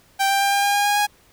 sawtooth tone with pitch steps, 784 / 789.9 / 795.9 / 801.9 / 807.9 / 814 / 820.1 / 826.3 Hz, G5 / G5 / G5 / G5 / G#5 / G#5 / G#5 / G#5, 0 / +13 / +26 / +39 / -48 / -35 / -22 / -9 cents, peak -13 dBFS, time 0.19-1.07 s, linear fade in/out 20 ms, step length 110 ms, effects pink hiss -55 dBFS RMS until 1.32 s

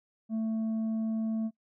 sine tone with tanh clipping, 221.9 Hz, A3, 15 cents sharp, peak -29 dBFS, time 0.29-1.51 s, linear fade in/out 50 ms, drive 4 dB, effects noise-tail reverb RT60 0.1 s tail -25 dB re dry

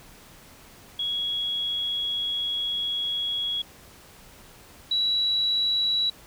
sine tone pair in turn, 3332 / 3914 Hz, G#7 / B7, +5 / -16 cents, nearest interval minor third, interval 279 cents, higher second, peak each -25 / -21 dBFS, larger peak second, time 0.99-3.62 / 4.91-6.1 s, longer first, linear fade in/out 5 ms, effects pink hiss -50 dBFS RMS until 6.26 s

